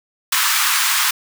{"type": "high-pass noise", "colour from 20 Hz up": "pink", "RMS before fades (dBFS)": -17, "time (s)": [0.32, 1.11], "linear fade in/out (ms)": 5, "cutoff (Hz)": 1000, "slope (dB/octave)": 48, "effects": []}